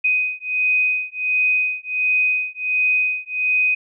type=beating tone pair; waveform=sine; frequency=2502 / 2503.4 Hz; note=D#7 / D#7; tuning=+9 / +10 cents; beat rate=1.4 Hz; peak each=-20 dBFS; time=0.04-3.75 s; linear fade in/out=10 ms; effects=none